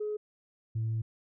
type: tone pair in turn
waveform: sine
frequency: 422.1 / 111.8 Hz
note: G#4 / A2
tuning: +28 / +28 cents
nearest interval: octave + major seventh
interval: 2300 cents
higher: first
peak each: -30 / -27 dBFS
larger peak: second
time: 0-0.17 / 0.75-1.02 s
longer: second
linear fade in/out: 10 ms
effects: tanh soft clip ceiling -26 dBFS